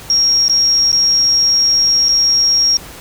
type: tone with dropouts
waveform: sine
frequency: 5588 Hz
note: F8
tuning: in tune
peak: -9 dBFS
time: 0.1-2.77 s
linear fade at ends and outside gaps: 1 ms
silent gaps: 0.482-0.496 / 0.918-0.928 / 2.086-2.09 s
effects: pink hiss -34 dBFS RMS until 3 s